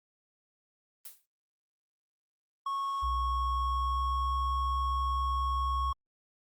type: noise with exponential decay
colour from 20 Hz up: blue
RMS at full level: -40 dBFS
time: 1.05-1.26 s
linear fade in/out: 5 ms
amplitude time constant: 44 ms
type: tone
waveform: triangle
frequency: 1100 Hz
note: C#6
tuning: 14 cents flat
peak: -28 dBFS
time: 2.66-5.93 s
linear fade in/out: 5 ms
type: tone with pitch glide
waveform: sine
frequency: 61.74 to 65.15 Hz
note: B1 to C2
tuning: 0 to -7 cents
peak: -31 dBFS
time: 3.02-5.93 s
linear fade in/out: 20 ms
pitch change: +93 cents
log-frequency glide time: 3.15-4.34 s
effects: Opus 24 kbps